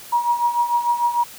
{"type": "tone with tremolo", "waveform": "sine", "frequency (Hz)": 954, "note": "A#5", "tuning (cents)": 40, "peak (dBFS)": -13, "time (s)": [0.12, 1.24], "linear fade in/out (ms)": 10, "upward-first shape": "triangle", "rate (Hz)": 6.7, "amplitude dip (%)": 80, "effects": ["white hiss -40 dBFS RMS until 1.38 s"]}